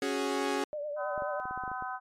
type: chord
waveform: sawtooth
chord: C# suspended fourth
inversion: none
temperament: equal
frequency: 277.2 / 370 / 415.3 Hz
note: C#4 / F#4 / G#4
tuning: 0 / 0 / 0 cents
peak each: -29 / -31 / -29 dBFS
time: 0.02-0.64 s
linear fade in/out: 2 ms
type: tone with vibrato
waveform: sine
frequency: 591 Hz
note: D5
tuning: 11 cents sharp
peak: -33 dBFS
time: 0.73-1.4 s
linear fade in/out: 0 ms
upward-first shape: triangle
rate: 9.4 Hz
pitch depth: 65 cents each way
type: harmonic tone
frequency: 253.2 Hz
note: B3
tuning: 43 cents sharp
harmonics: 3 / 4 / 5 / 6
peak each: -38 / -39 / -40 / -41 dBFS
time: 0.96-2 s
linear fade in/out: 50 ms
type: clicks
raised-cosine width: 2 ms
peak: -32 dBFS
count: 9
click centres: 1.178 / 1.222 / 1.455 / 1.51 / 1.576 / 1.637 / 1.678 / 1.716 / 1.824 s
effects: low-pass 9000 Hz 12 dB/octave + MP3 96 kbps